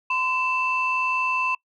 sine tone pair together, 1023 / 2658 Hz, C6 / E7, -39 / +14 cents, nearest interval octave + perfect fourth, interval 1653 cents, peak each -23 dBFS, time 0.1-1.55 s, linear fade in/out 5 ms, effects noise-tail reverb RT60 0.1 s tail -24 dB re dry + tanh soft clip ceiling -14 dBFS

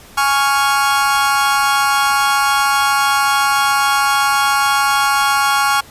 40% pulse chord, Db major, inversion second, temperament equal, 830.6 / 1108.7 / 1396.9 Hz, Ab5 / Db6 / F6, 0 / 0 / 0 cents, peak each -16 dBFS, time 0.17-5.81 s, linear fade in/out 10 ms, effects pink hiss -41 dBFS RMS until 5.9 s + resampled to 32000 Hz

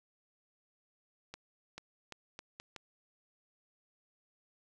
accelerating click train, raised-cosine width 0.2 ms, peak -27 dBFS, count 6, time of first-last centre 1.34-2.763 s, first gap 440 ms, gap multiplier 0.78, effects none

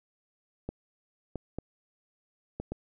clicks, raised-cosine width 2 ms, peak -21 dBFS, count 5, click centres 0.69 / 1.357 / 1.586 / 2.6 / 2.72 s, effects none

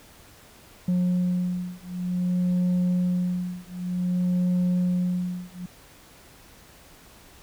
sine beating tone pair, 179.4 / 179.94 Hz, F3 / F#3, +47 / -48 cents, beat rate 0.54 Hz, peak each -23 dBFS, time 0.88-5.66 s, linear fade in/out 5 ms, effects tanh soft clip ceiling -19 dBFS + pink hiss -51 dBFS RMS until 7.42 s

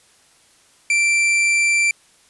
45% pulse tone, 2349 Hz, D7, in tune, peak -14 dBFS, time 0.9-1.91 s, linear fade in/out 2 ms, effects white hiss -54 dBFS RMS until 2.29 s + resampled to 24000 Hz

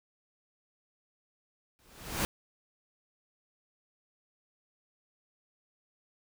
pink noise with exponential growth, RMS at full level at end -28 dBFS, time 1.79-2.25 s, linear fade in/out 0 ms, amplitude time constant 100 ms, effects none

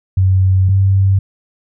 sine tone pair in turn, 94.3 / 96.84 Hz, F#2 / G2, +33 / -21 cents, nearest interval unison, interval 46 cents, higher second, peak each -8 dBFS, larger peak neither, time 0.17-0.69 / 0.69-1.19 s, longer first, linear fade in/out 5 ms, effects none

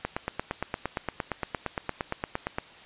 click train, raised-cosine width 0.5 ms, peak -13 dBFS, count 23, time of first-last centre 0.05-2.585 s, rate 8.68 Hz, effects white hiss -49 dBFS RMS until 2.85 s + resampled to 8000 Hz

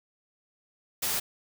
white noise, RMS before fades -29 dBFS, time 1.02-1.2 s, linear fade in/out 10 ms, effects none

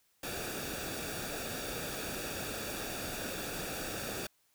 pink noise with comb filter, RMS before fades -39 dBFS, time 0.23-4.27 s, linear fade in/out 5 ms, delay 0.97 ms, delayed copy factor -0.65, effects white hiss -72 dBFS RMS until 4.54 s

